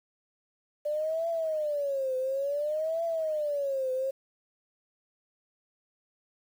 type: tone with vibrato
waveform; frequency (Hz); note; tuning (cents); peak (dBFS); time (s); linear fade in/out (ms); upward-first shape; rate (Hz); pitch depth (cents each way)
sine; 587.3; D5; 0; -27; 0.85-4.11; 10; triangle; 0.57; 240
effects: 9-bit